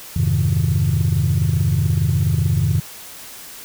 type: chord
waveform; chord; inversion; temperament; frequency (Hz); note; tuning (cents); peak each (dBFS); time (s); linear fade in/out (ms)
sine; F minor seventh; none; equal; 87.31 / 103.83 / 130.81 / 155.56; F2 / Ab2 / C3 / Eb3; 0 / 0 / 0 / 0; -19; 0.16-2.8; 5
effects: tanh soft clip ceiling -9 dBFS + white hiss -37 dBFS RMS until 3.64 s